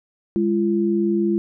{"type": "tone pair together", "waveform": "sine", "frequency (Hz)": [204.8, 341.3], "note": ["G#3", "F4"], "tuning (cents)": [-24, -40], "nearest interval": "major sixth", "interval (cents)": 884, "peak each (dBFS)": [-20, -19], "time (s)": [0.36, 1.38], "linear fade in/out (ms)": 0, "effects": []}